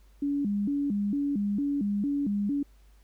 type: tone with vibrato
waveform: sine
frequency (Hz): 240.5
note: B3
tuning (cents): -46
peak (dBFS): -25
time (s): 0.22-2.63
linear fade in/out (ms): 5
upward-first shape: square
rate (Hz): 2.2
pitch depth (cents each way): 290
effects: added 50 Hz sine -54 dBFS peak until 3.03 s + pink hiss -67 dBFS RMS until 3.03 s